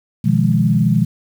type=chord; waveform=sine; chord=F half-diminished seventh; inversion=second; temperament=equal; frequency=123.47 / 155.56 / 174.61 / 207.7 Hz; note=Cb3 / Eb3 / F3 / Ab3; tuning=0 / 0 / 0 / 0 cents; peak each=-17 dBFS; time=0.24-1.05 s; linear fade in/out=10 ms; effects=7-bit